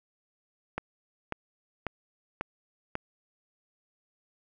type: click train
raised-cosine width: 0.5 ms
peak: -16 dBFS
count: 5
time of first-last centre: 0.78-2.954 s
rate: 1.84 Hz
effects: none